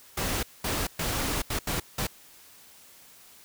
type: noise bursts at uneven times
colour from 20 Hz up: pink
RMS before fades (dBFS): -29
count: 6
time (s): 0.17-0.43 / 0.64-0.87 / 0.99-1.42 / 1.5-1.59 / 1.67-1.8 / 1.98-2.07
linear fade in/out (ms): 5
effects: white hiss -53 dBFS RMS until 3.44 s